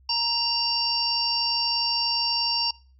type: harmonic tone with a mistuned harmonic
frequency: 932.3 Hz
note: A#5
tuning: in tune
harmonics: 1 / 3 / 5 / 6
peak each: -30 / -32 / -25 / -27 dBFS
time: 0.09-2.71 s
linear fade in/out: 5 ms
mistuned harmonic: 6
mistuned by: -39 cents
effects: noise-tail reverb RT60 0.4 s tail -22 dB re dry + added 65 Hz sine -53 dBFS peak until 2.99 s